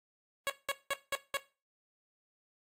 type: tone bursts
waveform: 10% pulse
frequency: 555 Hz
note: C#5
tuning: 2 cents sharp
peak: -22 dBFS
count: 5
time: 0.47-1.37 s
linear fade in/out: 0 ms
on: 28 ms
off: 190 ms
effects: noise-tail reverb RT60 0.3 s tail -17 dB re dry + AAC 48 kbps